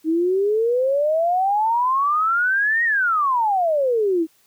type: exponential two-way sweep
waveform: sine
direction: up then down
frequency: 311.1 to 1900 to 311.1 Hz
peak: -16 dBFS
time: 0.04-4.27 s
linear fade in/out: 50 ms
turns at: 2.84 s
effects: white hiss -59 dBFS RMS until 4.46 s + high-pass 60 Hz 12 dB/octave